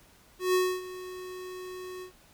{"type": "tone with ADSR envelope", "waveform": "square", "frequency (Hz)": 367.7, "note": "F#4", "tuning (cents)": -11, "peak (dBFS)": -22, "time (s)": [0.39, 2.12], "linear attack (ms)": 150, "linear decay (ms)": 270, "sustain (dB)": -17, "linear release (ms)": 100, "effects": ["pink hiss -59 dBFS RMS until 2.33 s"]}